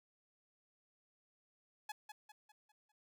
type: tone with echo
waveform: sawtooth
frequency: 848 Hz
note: G#5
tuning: 36 cents sharp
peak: -38 dBFS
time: 1.89-1.92 s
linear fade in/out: 5 ms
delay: 200 ms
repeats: 5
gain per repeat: -7 dB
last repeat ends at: 2.92 s
effects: none